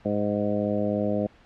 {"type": "harmonic tone with a mistuned harmonic", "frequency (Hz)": 103.3, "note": "G#2", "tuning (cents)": -9, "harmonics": [1, 2, 3, 4, 5, 6, 7], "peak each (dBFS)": [-34, -27, -31, -34, -29, -30, -40], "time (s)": [0.05, 1.27], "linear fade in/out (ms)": 5, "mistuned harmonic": 7, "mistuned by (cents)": 22, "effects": ["pink hiss -55 dBFS RMS until 1.45 s", "low-pass 3000 Hz 12 dB/octave"]}